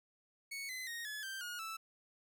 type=tone with pitch steps; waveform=sawtooth; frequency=2217 / 2033 / 1864.3 / 1709.5 / 1567.7 / 1437.5 / 1318.2 Hz; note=C#7 / B6 / A#6 / G#6 / G6 / F6 / E6; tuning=0 / +50 / 0 / +50 / 0 / +50 / 0 cents; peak=-38 dBFS; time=0.51-1.77 s; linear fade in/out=10 ms; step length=180 ms; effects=none